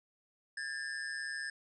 square ring-modulated tone, 1702 Hz, G#6, 42 cents sharp, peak -35 dBFS, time 0.57-1.5 s, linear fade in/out 5 ms, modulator 69.9 Hz, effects resampled to 22050 Hz + 11-bit

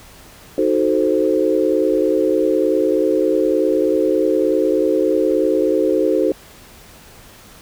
sine chord, D# diminished seventh, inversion none, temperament equal, 311.1 / 370 / 440 / 523.3 Hz, D#4 / F#4 / A4 / C5, 0 / 0 / 0 / 0 cents, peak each -19 dBFS, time 0.58-6.32 s, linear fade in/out 2 ms, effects pink hiss -43 dBFS RMS until 7.61 s

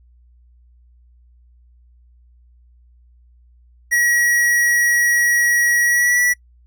square tone with pitch glide, 1913 to 1949.8 Hz, A#6 to B6, +44 to -23 cents, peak -14 dBFS, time 3.91-6.34 s, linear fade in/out 20 ms, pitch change +33 cents, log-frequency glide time 5.84-6.19 s, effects noise-tail reverb RT60 0.1 s tail -26 dB re dry + added 60 Hz sine -48 dBFS peak until 6.66 s

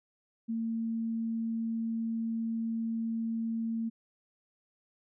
sine tone, 226.9 Hz, A#3, 47 cents flat, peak -30 dBFS, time 0.48-3.9 s, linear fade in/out 20 ms, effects none

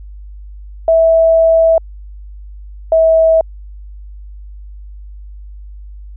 sine tone pair in turn, 654 / 648 Hz, E5 / E5, -14 / -30 cents, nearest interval unison, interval 16 cents, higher first, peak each -6 dBFS, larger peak neither, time 0.88-1.78 / 2.92-3.41 s, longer first, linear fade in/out 2 ms, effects added 50 Hz sine -29 dBFS peak until 6.16 s

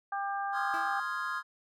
harmonic tone, 398.1 Hz, G4, 27 cents sharp, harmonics 2 / 3 / 4, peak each -33 / -37 / -39 dBFS, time 0.12-1 s, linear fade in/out 5 ms
triangle chord, F minor seventh, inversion second, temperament equal, 1046.5 / 1244.5 / 1396.9 / 1661.2 Hz, C6 / Eb6 / F6 / Ab6, 0 / 0 / 0 / 0 cents, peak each -36 dBFS, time 0.52-1.43 s, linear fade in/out 50 ms
20% pulse tone with exponential decay, 329.6 Hz, E4, in tune, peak -35 dBFS, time 0.74-1.1 s, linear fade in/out 0 ms, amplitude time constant 77 ms
effects none

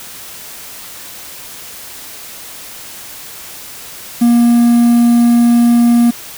triangle tone with quantisation, 237.1 Hz, A#3, 30 cents sharp, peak -4 dBFS, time 4.21-6.11 s, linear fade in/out 10 ms, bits 5, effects white hiss -31 dBFS RMS until 6.37 s

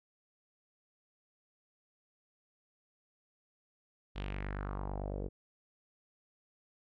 sawtooth tone with low-pass filter sweep, 49 Hz, G1, in tune, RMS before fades -39 dBFS, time 4.15-5.29 s, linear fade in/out 20 ms, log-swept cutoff 3400 to 430 Hz, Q 2.9, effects none

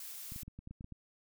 blue noise, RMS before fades -46 dBFS, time 0-0.43 s, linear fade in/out 2 ms
clicks, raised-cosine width 5 ms, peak -34 dBFS, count 10, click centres 0.321 / 0.361 / 0.431 / 0.48 / 0.59 / 0.674 / 0.71 / 0.809 / 0.844 / 0.923 s
effects none

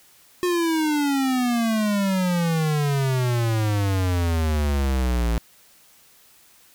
square exponential sweep, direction down, 361.7 to 55.7 Hz, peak -20 dBFS, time 0.43-5.38 s, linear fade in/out 0 ms, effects white hiss -54 dBFS RMS until 6.74 s

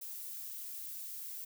violet noise, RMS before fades -44 dBFS, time 0.01-1.45 s, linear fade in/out 10 ms, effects none

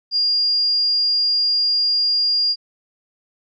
sine tone, 4820 Hz, D8, 44 cents sharp, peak -15 dBFS, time 0.11-2.56 s, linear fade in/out 50 ms, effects none

